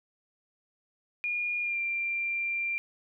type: tone with pitch glide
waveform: sine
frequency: 2428 to 2373 Hz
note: D#7 to D7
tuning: -43 to +17 cents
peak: -28 dBFS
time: 1.24-2.78 s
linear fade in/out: 0 ms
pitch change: -40 cents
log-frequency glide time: 1.61-1.79 s
effects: none